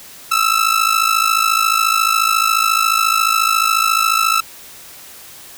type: ring-modulated tone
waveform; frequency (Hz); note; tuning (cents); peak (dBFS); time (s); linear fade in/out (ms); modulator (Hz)
sawtooth; 1318.5; E6; 0; -6; 0.31-4.41; 10; 27.1
effects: white hiss -38 dBFS RMS until 5.57 s